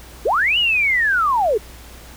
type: linear two-way sweep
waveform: sine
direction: up then down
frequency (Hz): 344.9 to 2970 to 385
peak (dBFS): -14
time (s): 0.25-1.58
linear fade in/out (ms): 10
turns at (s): 0.58
effects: added 59 Hz sine -40 dBFS peak until 2.16 s + pink hiss -42 dBFS RMS until 2.16 s